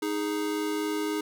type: tone pair together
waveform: square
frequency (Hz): 311.1 / 414.7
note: D#4 / G#4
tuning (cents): 0 / -3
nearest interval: perfect fourth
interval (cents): 497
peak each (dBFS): -30 / -32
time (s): 0.02-1.21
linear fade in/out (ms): 5
effects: none